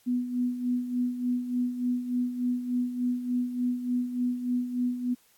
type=tone with tremolo; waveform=sine; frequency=246.9 Hz; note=B3; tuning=in tune; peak=-23 dBFS; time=0.06-5.15 s; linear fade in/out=20 ms; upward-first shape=sine; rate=3.4 Hz; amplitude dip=65%; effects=white hiss -63 dBFS RMS until 5.37 s + AAC 64 kbps